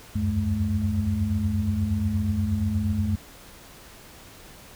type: tone cluster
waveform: sine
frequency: 74.2 / 87.2 / 95.6 / 213.6 Hz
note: D2 / F2 / G2 / G#3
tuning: +18 / -2 / -43 / +49 cents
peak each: -32 / -31 / -25 / -26 dBFS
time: 0.15-3.16 s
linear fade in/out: 10 ms
effects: pink hiss -47 dBFS RMS until 4.75 s